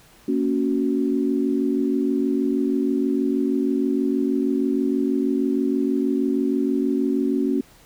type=chord; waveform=sine; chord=F# major; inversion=first; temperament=just; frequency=231.2 / 277.5 / 370 Hz; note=A#3 / C#4 / F#4; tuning=-14 / +2 / 0 cents; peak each=-24 / -21 / -25 dBFS; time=0.28-7.61 s; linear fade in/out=5 ms; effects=pink hiss -52 dBFS RMS until 7.85 s